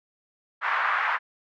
white band-pass noise, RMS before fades -25 dBFS, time 0.61-1.19 s, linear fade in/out 50 ms, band 950 to 1700 Hz, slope 24 dB/octave, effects none

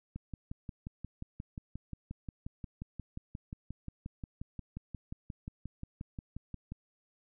click train, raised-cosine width 5 ms, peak -28 dBFS, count 38, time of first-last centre 0.16-6.72 s, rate 5.64 Hz, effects none

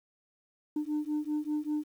sine beating tone pair, 298.4 / 303.5 Hz, D4 / D#4, +28 / -43 cents, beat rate 5.1 Hz, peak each -31 dBFS, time 0.76-1.84 s, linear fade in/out 5 ms, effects tanh soft clip ceiling -26 dBFS + 10-bit

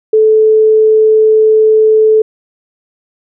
sine tone, 435.5 Hz, A4, 18 cents flat, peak -4 dBFS, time 0.13-2.22 s, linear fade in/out 5 ms, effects none

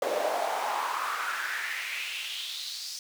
brown noise with high-pass filter sweep, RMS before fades -32 dBFS, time 0.02-2.99 s, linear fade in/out 2 ms, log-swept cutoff 520 to 5200 Hz, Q 4.1, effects high-pass 300 Hz 12 dB/octave

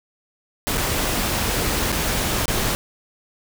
pink noise with dropouts, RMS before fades -22 dBFS, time 0.67-2.75 s, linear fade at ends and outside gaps 0 ms, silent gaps 0.773-0.778 / 1.919-1.926 / 2.456-2.48 s, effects none

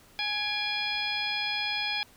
harmonic tone with a mistuned harmonic, 835 Hz, G#5, 9 cents sharp, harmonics 1 / 2 / 3 / 4 / 5 / 6, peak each -37 / -38 / -32 / -33 / -38 / -37 dBFS, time 0.19-2.03 s, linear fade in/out 0 ms, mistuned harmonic 3, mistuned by -75 cents, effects pink hiss -57 dBFS RMS until 2.16 s

